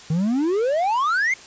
triangle exponential sweep, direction up, 150.9 to 2181 Hz, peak -16 dBFS, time 0.1-1.34 s, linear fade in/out 5 ms, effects white hiss -43 dBFS RMS until 1.46 s + resampled to 16000 Hz

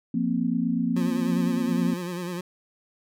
sine chord, F suspended fourth, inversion none, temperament equal, 174.61 / 233.1 / 261.6 Hz, F3 / Bb3 / C4, 0 / 0 / 0 cents, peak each -28 / -25 / -27 dBFS, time 0.14-1.94 s, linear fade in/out 5 ms
25% pulse tone with vibrato, 176.8 Hz, F3, 22 cents sharp, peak -26 dBFS, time 0.96-2.41 s, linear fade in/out 5 ms, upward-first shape sine, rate 9.9 Hz, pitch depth 57 cents each way
effects none

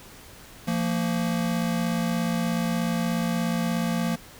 square tone pair together, 172.5 / 229.3 Hz, F3 / A#3, -21 / -28 cents, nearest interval perfect fourth, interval 493 cents, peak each -27 / -27 dBFS, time 0.67-4.16 s, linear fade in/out 10 ms, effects pink hiss -47 dBFS RMS until 4.39 s

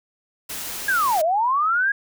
white noise, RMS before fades -31 dBFS, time 0.49-1.22 s, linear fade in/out 10 ms
sine linear two-way sweep, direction down then up, 1661.2 to 606 to 1661.2 Hz, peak -17 dBFS, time 0.88-1.92 s, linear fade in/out 5 ms, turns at 1.22 s
effects none

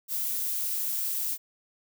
violet noise, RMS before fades -30 dBFS, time 0.08-1.38 s, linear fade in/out 50 ms, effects none

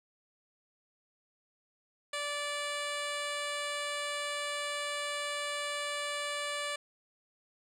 10% pulse tone with low-pass filter, 582 Hz, D5, 16 cents flat, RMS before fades -36 dBFS, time 2.13-6.76 s, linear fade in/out 5 ms, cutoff 8200 Hz, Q 1.3, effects none

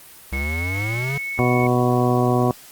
square exponential sweep, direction up, 65.41 to 144 Hz, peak -24 dBFS, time 0.32-1.18 s, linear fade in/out 5 ms
sine tone with pitch glide, 2191 to 2211 Hz, C#7 to C#7, -21 to -5 cents, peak -25 dBFS, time 0.33-1.67 s, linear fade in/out 5 ms, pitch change +16 cents, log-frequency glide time 0.5-1.55 s
harmonic tone, 123.47 Hz, B2, in tune, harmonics 1 / 2 / 3 / 4 / 5 / 6 / 8 / 9, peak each -20 / -21 / -22 / -27 / -27 / -24 / -29 / -29 dBFS, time 1.39-2.51 s, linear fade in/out 0 ms
effects white hiss -44 dBFS RMS until 2.71 s + Opus 32 kbps

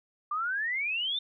sine exponential sweep, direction up, 1171 to 3644 Hz, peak -28 dBFS, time 0.31-1.19 s, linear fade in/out 5 ms, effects none

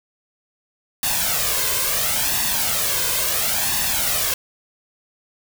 white noise with flanger, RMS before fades -21 dBFS, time 1.03-4.34 s, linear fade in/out 2 ms, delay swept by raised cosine 1.1 to 1.95 ms, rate 0.73 Hz, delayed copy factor +0.65, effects none

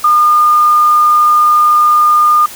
sine tone, 1214 Hz, D#6, 43 cents flat, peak -5 dBFS, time 0.04-2.46 s, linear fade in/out 5 ms, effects white hiss -30 dBFS RMS until 2.55 s

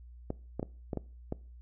clicks, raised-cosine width 2 ms, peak -20 dBFS, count 6, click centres 0.304 / 0.596 / 0.629 / 0.932 / 0.973 / 1.324 s, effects noise-tail reverb RT60 0.4 s tail -22 dB re dry + added 60 Hz sine -48 dBFS peak until 1.61 s

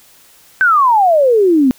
sine exponential sweep, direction down, 1568 to 246.9 Hz, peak -7 dBFS, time 0.61-1.71 s, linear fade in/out 0 ms, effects white hiss -46 dBFS RMS until 1.78 s

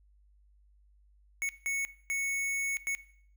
square tone bursts at uneven times, 2211 Hz, C#7, 5 cents flat, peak -30 dBFS, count 4, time 1.42-1.49 / 1.66-1.85 / 2.1-2.77 / 2.87-2.95 s, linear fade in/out 0 ms, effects noise-tail reverb RT60 0.6 s tail -17 dB re dry + added 50 Hz sine -60 dBFS peak until 3.36 s

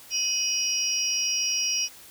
sine tone cluster, 2498 / 2945 / 4933 / 5630 Hz, D#7 / F#7 / D#8 / F8, +6 / -9 / -16 / +13 cents, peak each -33 / -33 / -31 / -25 dBFS, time 0.1-1.89 s, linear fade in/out 50 ms, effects white hiss -48 dBFS RMS until 2.1 s

